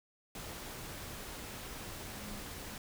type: tone in noise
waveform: sine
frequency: 207.7 Hz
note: G#3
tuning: in tune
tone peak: -48 dBFS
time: 2.15-2.39 s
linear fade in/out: 2 ms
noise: pink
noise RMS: -45 dBFS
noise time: 0.35-2.78 s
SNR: -6 dB
effects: none